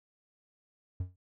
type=tone with exponential decay; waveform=triangle; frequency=91 Hz; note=F#2; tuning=28 cents flat; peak=-26 dBFS; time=1-1.16 s; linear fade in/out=5 ms; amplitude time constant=33 ms; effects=none